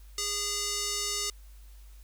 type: tone with band-pass filter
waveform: square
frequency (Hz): 410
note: G#4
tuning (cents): -22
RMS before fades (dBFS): -32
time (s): 0.18-1.3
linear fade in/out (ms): 2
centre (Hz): 6300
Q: 1.9
effects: added 50 Hz sine -47 dBFS peak until 2.03 s + white hiss -62 dBFS RMS until 2.03 s